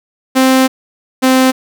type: tone pair in turn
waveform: sawtooth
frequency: 261.6 / 259.8 Hz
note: C4 / C4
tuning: 0 / -12 cents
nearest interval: unison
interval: 12 cents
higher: first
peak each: -3 dBFS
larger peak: neither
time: 0.35-0.68 / 1.22-1.52 s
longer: first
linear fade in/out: 20 ms
effects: none